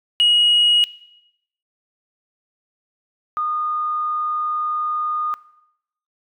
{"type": "tone pair in turn", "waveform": "sine", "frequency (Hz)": [2895, 1225.3], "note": ["F#7", "D#6"], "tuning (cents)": [-38, -27], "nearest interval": "octave + minor third", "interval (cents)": 1489, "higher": "first", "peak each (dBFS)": [-10, -19], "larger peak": "first", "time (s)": [[0.2, 0.84], [3.37, 5.34]], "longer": "second", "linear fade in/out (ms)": 0, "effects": ["noise-tail reverb RT60 0.8 s tail -19 dB re dry", "tanh soft clip ceiling -9 dBFS"]}